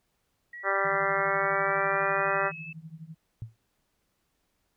sine linear sweep, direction up, 1909 to 2637 Hz, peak -39 dBFS, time 0.53-2.73 s, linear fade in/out 5 ms
harmonic tone, 196 Hz, G3, in tune, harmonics 2 / 3 / 4 / 5 / 6 / 7 / 8 / 9 / 10, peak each -34 / -31 / -34 / -36 / -32 / -31 / -34 / -34 / -33 dBFS, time 0.63-2.52 s, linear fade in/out 50 ms
sine tone with tremolo, 160.4 Hz, E3, 47 cents flat, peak -37 dBFS, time 0.84-3.15 s, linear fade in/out 10 ms, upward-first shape triangle, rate 12 Hz, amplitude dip 95%
sine tone with exponential decay, 113.1 Hz, A2, 48 cents sharp, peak -30 dBFS, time 3.42-3.56 s, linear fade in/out 0 ms, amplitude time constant 30 ms
effects pink hiss -75 dBFS RMS until 4.76 s

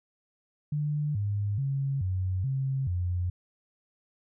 sine tone with pitch steps, 148.5 / 102.2 / 137.3 / 93 / 134.3 / 89.2 Hz, D3 / G#2 / C#3 / F#2 / C3 / F2, +20 / -27 / -16 / +9 / +46 / +37 cents, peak -26 dBFS, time 0.72-3.3 s, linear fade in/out 5 ms, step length 430 ms, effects none

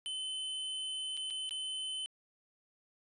square tone with dropouts, 3049 Hz, G7, 49 cents flat, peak -37 dBFS, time 0.06-2.06 s, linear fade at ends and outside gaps 0 ms, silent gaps 1.169-1.174 / 1.302-1.307 / 1.493-1.509 s, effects resampled to 24000 Hz

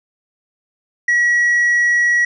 sine tone with tanh clipping, 1921 Hz, B6, 48 cents flat, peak -12 dBFS, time 1.08-2.25 s, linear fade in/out 5 ms, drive 2 dB, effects none

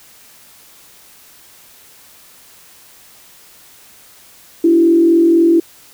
sine tone with frequency modulation, 334.7 Hz, E4, 26 cents sharp, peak -7 dBFS, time 4.64-5.6 s, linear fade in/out 5 ms, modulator 43.9 Hz, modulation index 0.51, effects white hiss -44 dBFS RMS until 5.93 s

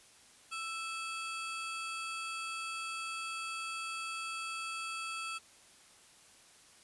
35% pulse ring-modulated tone, 1974 Hz, B6, 1 cent flat, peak -33 dBFS, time 0.51-5.39 s, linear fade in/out 20 ms, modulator 645 Hz, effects white hiss -60 dBFS RMS until 6.83 s + resampled to 24000 Hz

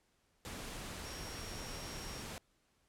sine tone in noise, 5580 Hz, F8, 2 cents flat, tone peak -51 dBFS, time 1.05-2.22 s, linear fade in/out 0 ms, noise pink, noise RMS -45 dBFS, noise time 0.45-2.38 s, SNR -9 dB, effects pink hiss -75 dBFS RMS until 2.88 s + low-pass 11000 Hz 12 dB/octave

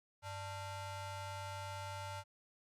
30% pulse ring-modulated tone, 491.6 Hz, B4, 8 cents flat, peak -37 dBFS, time 0.22-2.24 s, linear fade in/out 50 ms, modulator 394 Hz, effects low-pass 11000 Hz 12 dB/octave + Opus 48 kbps

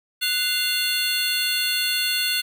square tone cluster, 1481 / 2079 / 2777 / 3483 / 4324 Hz, F#6 / C7 / F7 / A7 / C#8, +1 / -12 / -10 / -18 / -44 cents, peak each -31 / -33 / -26 / -28 / -26 dBFS, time 0.21-2.42 s, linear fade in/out 20 ms, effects none

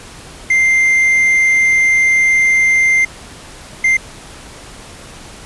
triangle tone bursts at uneven times, 2093 Hz, C7, in tune, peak -7 dBFS, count 2, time 0.5-3.05 / 3.84-3.97 s, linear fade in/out 5 ms, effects pink hiss -35 dBFS RMS until 5.45 s + resampled to 24000 Hz

